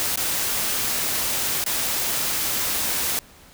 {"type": "noise with dropouts", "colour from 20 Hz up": "white", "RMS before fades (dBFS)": -24, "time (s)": [0, 3.19], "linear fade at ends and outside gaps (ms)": 0, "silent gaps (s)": [[0.158, 0.174], [1.64, 1.663]], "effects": ["pink hiss -49 dBFS RMS until 3.53 s"]}